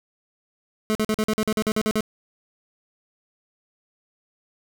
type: tone bursts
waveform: 25% pulse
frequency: 216 Hz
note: A3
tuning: 32 cents flat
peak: -16 dBFS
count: 12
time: 0.9-2.007 s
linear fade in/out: 0 ms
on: 51 ms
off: 45 ms
effects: none